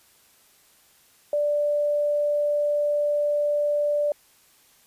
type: tone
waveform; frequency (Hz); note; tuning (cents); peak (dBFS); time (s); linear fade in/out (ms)
sine; 587.3; D5; 0; -20; 1.33-4.12; 2
effects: white hiss -58 dBFS RMS until 4.86 s + resampled to 32000 Hz